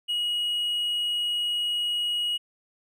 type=tone with hard clipping; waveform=triangle; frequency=2900 Hz; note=F#7; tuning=35 cents flat; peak=-25 dBFS; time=0.08-2.38 s; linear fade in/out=20 ms; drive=5 dB; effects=none